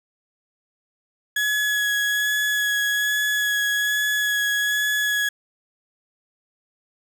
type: tone with vibrato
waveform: 35% pulse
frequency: 1683 Hz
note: G#6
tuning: 23 cents sharp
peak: -18 dBFS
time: 1.36-5.29 s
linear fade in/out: 5 ms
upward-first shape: sine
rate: 1.2 Hz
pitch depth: 14 cents each way
effects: none